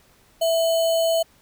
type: tone with sample-and-hold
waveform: sine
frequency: 659.3 Hz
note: E5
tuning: in tune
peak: -17 dBFS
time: 0.41-1.23 s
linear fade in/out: 10 ms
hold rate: 3675 Hz
effects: pink hiss -57 dBFS RMS until 1.41 s